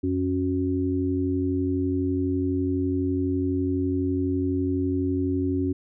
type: harmonic tone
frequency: 92 Hz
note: F#2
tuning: 9 cents flat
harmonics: 1 / 3 / 4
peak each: -28 / -24 / -29 dBFS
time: 0.03-5.73 s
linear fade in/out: 10 ms
effects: none